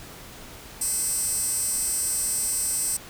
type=tone with high-pass filter; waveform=15% pulse; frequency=516 Hz; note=C5; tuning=24 cents flat; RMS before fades=-26 dBFS; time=0.81-2.97 s; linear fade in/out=5 ms; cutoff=8100 Hz; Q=3.9; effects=pink hiss -43 dBFS RMS until 3.09 s